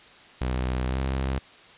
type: tone with pitch glide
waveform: sawtooth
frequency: 63.2 to 66.19 Hz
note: B1 to C2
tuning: +41 to +21 cents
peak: -21 dBFS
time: 0.41-1.39 s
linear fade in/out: 5 ms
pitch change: +80 cents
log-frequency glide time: 0.87-0.98 s
effects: white hiss -50 dBFS RMS until 1.77 s + resampled to 8000 Hz